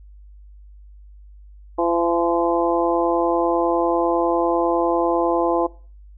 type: harmonic tone with a mistuned harmonic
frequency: 170 Hz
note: F3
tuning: 46 cents flat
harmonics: 2 / 3 / 4 / 5 / 6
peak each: -21 / -23 / -24 / -25 / -26 dBFS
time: 1.78-5.67 s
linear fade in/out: 10 ms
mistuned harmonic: 6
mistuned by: +20 cents
effects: noise-tail reverb RT60 0.4 s tail -20 dB re dry + added 50 Hz sine -41 dBFS peak until 6.17 s